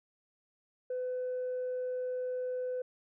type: tone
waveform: sine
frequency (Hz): 504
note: B4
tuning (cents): +35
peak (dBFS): -31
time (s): 0.9-2.82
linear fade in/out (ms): 5
effects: tanh soft clip ceiling -30 dBFS